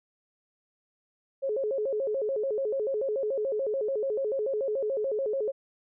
sine tone with vibrato, 480.7 Hz, B4, 47 cents flat, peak -26 dBFS, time 1.42-5.52 s, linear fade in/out 20 ms, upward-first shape square, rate 6.9 Hz, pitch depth 210 cents each way, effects none

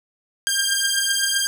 10% pulse beating tone pair, 1596 / 1603.8 Hz, G6 / G6, +31 / +39 cents, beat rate 7.8 Hz, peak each -13 / -13 dBFS, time 0.47-1.47 s, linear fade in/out 0 ms, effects none

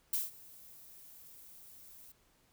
violet noise with ADSR envelope, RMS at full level -32 dBFS, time 0.13-2.12 s, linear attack 4 ms, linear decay 170 ms, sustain -23 dB, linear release 4 ms, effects pink hiss -70 dBFS RMS until 2.52 s

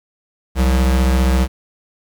square tone pair together, 65.01 / 180 Hz, C2 / F#3, -11 / -47 cents, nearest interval octave + tritone, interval 1764 cents, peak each -13 / -23 dBFS, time 0.55-1.48 s, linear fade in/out 50 ms, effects 8-bit

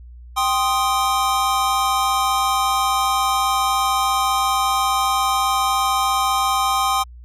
square chord, C minor, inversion second, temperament equal with one note detuned, 784 / 1049.5 / 1244.5 Hz, G5 / C6 / Eb6, 0 / +5 / 0 cents, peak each -22 dBFS, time 0.36-7.04 s, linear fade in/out 20 ms, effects added 60 Hz sine -37 dBFS peak until 7.24 s + resampled to 32000 Hz

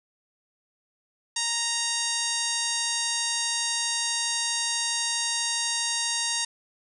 harmonic tone, 932.3 Hz, A#5, in tune, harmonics 1 / 2 / 3 / 4 / 5 / 6 / 7 / 8 / 9 / 10, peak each -37 / -35 / -36 / -32 / -33 / -34 / -32 / -37 / -37 / -35 dBFS, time 1.36-6.45 s, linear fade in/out 5 ms, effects none

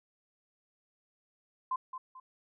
sine tone with echo, 1034 Hz, C6, 21 cents flat, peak -29 dBFS, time 1.71-1.76 s, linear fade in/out 5 ms, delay 220 ms, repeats 2, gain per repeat -9 dB, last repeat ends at 2.2 s, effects none

